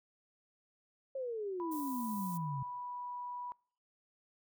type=exponential sweep; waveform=sine; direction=down; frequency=547 to 130.81 Hz; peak=-36 dBFS; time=1.15-2.63 s; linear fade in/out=5 ms
type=tone with pitch glide; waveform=sine; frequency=987.8 to 979.8 Hz; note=B5 to B5; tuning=0 to -14 cents; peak=-40 dBFS; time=1.6-3.52 s; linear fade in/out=0 ms; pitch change=-14 cents; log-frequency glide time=2.24-3.16 s
type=high-pass noise; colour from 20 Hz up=white; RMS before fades=-48 dBFS; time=1.71-2.38 s; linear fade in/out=10 ms; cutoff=11000 Hz; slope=12 dB/octave
effects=noise-tail reverb RT60 0.5 s tail -24 dB re dry